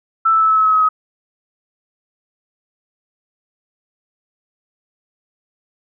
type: tone with pitch steps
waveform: sine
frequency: 1325 / 1316.6 / 1308.3 / 1300 / 1291.7 / 1283.6 / 1275.4 / 1267.4 Hz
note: E6 / E6 / E6 / E6 / E6 / E6 / D#6 / D#6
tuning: +9 / -3 / -13 / -24 / -36 / -46 / +42 / +32 cents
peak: -10 dBFS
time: 0.25-0.89 s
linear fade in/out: 10 ms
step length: 80 ms
effects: none